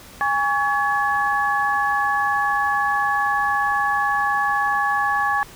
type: tone cluster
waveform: sine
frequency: 819 / 1126 / 1702 Hz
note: G#5 / C#6 / G#6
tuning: -24 / +27 / +42 cents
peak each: -22 dBFS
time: 0.21-5.43 s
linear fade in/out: 0 ms
effects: pink hiss -43 dBFS RMS until 5.55 s